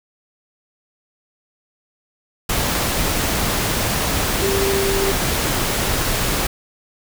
sine tone in noise, 392 Hz, G4, in tune, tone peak -19 dBFS, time 4.42-5.12 s, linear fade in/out 5 ms, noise pink, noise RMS -20 dBFS, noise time 2.49-6.47 s, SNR -2 dB, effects none

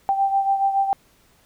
sine beating tone pair, 784 / 791.1 Hz, G5 / G5, 0 / +16 cents, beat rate 7.1 Hz, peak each -18 / -25 dBFS, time 0.09-0.93 s, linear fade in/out 0 ms, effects pink hiss -58 dBFS RMS until 1.45 s

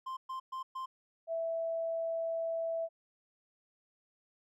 triangle tone bursts, 1046.5 Hz, C6, in tune, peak -35 dBFS, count 4, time 0.06-0.86 s, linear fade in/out 10 ms, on 110 ms, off 120 ms
sine tone, 659.3 Hz, E5, in tune, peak -32 dBFS, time 1.27-2.89 s, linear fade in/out 50 ms
effects none

